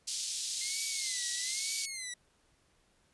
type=band-pass noise; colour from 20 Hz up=pink; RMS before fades=-37 dBFS; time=0.07-1.86 s; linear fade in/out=10 ms; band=4000 to 9200 Hz; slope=24 dB/octave
type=tone with vibrato; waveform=10% pulse; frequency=2088 Hz; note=C7; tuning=4 cents flat; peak=-29 dBFS; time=0.61-2.14 s; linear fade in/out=5 ms; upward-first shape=sine; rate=1.1 Hz; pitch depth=140 cents each way
effects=pink hiss -70 dBFS RMS until 3.13 s + resampled to 24000 Hz